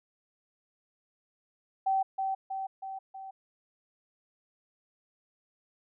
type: tone with echo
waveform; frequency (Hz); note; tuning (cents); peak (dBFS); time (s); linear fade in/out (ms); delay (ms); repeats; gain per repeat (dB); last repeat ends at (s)
sine; 771; G5; -29; -24; 1.86-2.03; 10; 320; 4; -4; 3.31
effects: none